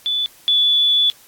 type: tone pair in turn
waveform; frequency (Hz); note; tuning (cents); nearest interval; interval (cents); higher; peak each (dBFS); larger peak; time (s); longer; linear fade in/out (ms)
sine; 3475 / 3449; A7 / A7; -22 / -35; unison; 13; first; -17 / -12; second; 0.06-0.26 / 0.48-1.1; second; 0
effects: white hiss -48 dBFS RMS until 1.27 s + AAC 64 kbps